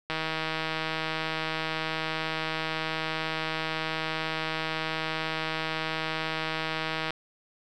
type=click train; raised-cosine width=0.3 ms; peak=-14 dBFS; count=1115; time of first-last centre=0.1-7.106 s; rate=159 Hz; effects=none

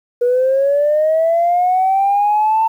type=linear sweep; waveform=sine; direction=up; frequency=480.1 to 898 Hz; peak=-10 dBFS; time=0.21-2.68 s; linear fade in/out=10 ms; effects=tanh soft clip ceiling -7 dBFS + 8-bit

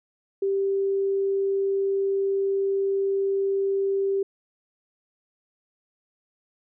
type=tone; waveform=sine; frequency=392.1 Hz; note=G4; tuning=in tune; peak=-21 dBFS; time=0.42-4.23 s; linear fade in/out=5 ms; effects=none

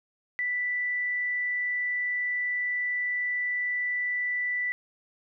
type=tone; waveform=sine; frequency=1975.5 Hz; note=B6; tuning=in tune; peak=-26 dBFS; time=0.39-4.72 s; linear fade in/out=0 ms; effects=none

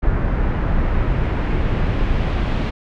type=noise with low-pass filter sweep; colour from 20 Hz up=brown; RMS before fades=-18 dBFS; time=0.02-2.71 s; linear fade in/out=20 ms; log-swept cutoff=1600 to 3300 Hz; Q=1.2; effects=none

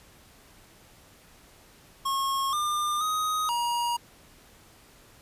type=tone with pitch steps; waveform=square; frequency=1087 / 1202 / 1253 / 951 Hz; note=C#6 / D6 / D#6 / A#5; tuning=-34 / +40 / +12 / +34 cents; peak=-26 dBFS; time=2.05-3.97 s; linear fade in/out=10 ms; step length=480 ms; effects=pink hiss -55 dBFS RMS until 5.21 s + resampled to 32000 Hz

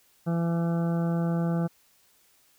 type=harmonic tone; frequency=168.5 Hz; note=E3; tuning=38 cents sharp; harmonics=1 / 2 / 3 / 4 / 5 / 7 / 8 / 9; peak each=-24 / -35 / -36 / -38 / -42 / -45 / -47 / -48 dBFS; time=0.26-1.68 s; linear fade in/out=20 ms; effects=white hiss -63 dBFS RMS until 2.58 s

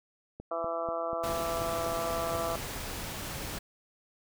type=click train; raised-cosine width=2 ms; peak=-28 dBFS; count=9; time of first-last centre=0.4-2.351 s; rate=4.1 Hz
type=harmonic tone; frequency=166.8 Hz; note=E3; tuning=21 cents sharp; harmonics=2 / 3 / 4 / 5 / 6 / 7 / 8; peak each=-44 / -38 / -33 / -44 / -44 / -37 / -42 dBFS; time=0.51-2.56 s; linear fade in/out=5 ms
type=noise; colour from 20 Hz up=pink; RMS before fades=-38 dBFS; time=1.23-3.59 s; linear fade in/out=10 ms
effects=none

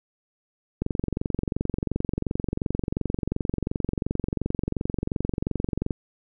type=click train; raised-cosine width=3 ms; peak=-12 dBFS; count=117; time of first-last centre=0.82-5.908 s; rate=22.8 Hz; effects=none

